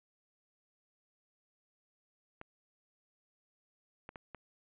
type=clicks; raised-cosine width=0.5 ms; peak=-30 dBFS; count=4; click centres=2.414 / 4.091 / 4.158 / 4.347 s; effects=resampled to 8000 Hz + 12-bit